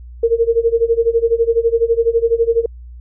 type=tone with tremolo; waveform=sine; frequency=461.7 Hz; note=A#4; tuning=17 cents flat; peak=-8 dBFS; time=0.23-2.66 s; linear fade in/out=5 ms; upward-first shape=sine; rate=12 Hz; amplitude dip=90%; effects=added 60 Hz sine -32 dBFS peak until 3 s